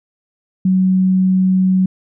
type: tone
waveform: sine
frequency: 186.9 Hz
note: F#3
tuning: 18 cents sharp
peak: -10 dBFS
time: 0.65-1.86 s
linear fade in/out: 5 ms
effects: none